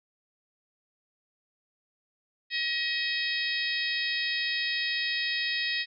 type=harmonic tone with a mistuned harmonic; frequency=634 Hz; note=D#5; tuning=32 cents sharp; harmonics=3 / 4 / 5 / 6 / 7 / 8; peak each=-31 / -34 / -37 / -34 / -37 / -37 dBFS; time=2.5-5.86 s; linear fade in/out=50 ms; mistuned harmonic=5; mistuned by=+26 cents; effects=none